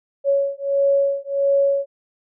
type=beating tone pair; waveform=sine; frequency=556 / 557.5 Hz; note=C#5 / C#5; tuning=+5 / +10 cents; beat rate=1.5 Hz; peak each=-19 dBFS; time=0.24-1.86 s; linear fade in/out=50 ms; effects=none